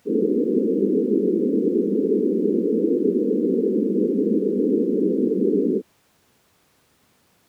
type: band-pass noise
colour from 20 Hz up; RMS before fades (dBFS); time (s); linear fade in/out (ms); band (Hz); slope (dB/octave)
white; -20; 0.05-5.82; 50; 190 to 470; 96
effects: pink hiss -61 dBFS RMS until 7.48 s + high-pass 100 Hz 12 dB/octave